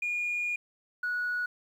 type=tone pair in turn; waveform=sine; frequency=2432 / 1464.2 Hz; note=D#7 / F#6; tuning=-40 / -19 cents; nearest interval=major sixth; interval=879 cents; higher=first; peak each=-27 dBFS; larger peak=neither; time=0.02-0.56 / 1.03-1.46 s; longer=first; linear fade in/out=5 ms; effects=tanh soft clip ceiling -25 dBFS + 10-bit